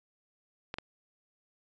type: clicks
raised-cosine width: 0.3 ms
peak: -20 dBFS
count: 2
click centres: 0.741 / 0.785 s
effects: resampled to 16000 Hz